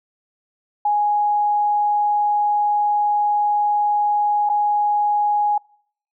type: tone with dropouts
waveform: sine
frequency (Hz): 830.6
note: G#5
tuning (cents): 0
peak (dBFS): -15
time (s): 0.85-5.58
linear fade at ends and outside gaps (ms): 5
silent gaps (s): 4.492-4.497
effects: noise-tail reverb RT60 0.6 s tail -26 dB re dry